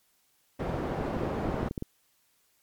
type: low-pass noise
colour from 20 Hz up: white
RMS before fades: -32 dBFS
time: 0.59-1.69 s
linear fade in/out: 10 ms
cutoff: 580 Hz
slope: 12 dB/octave
type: clicks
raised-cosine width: 3 ms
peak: -20 dBFS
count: 12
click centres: 1.011 / 1.082 / 1.167 / 1.234 / 1.458 / 1.489 / 1.543 / 1.63 / 1.661 / 1.711 / 1.778 / 1.824 s
effects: white hiss -69 dBFS RMS until 2.62 s + MP3 96 kbps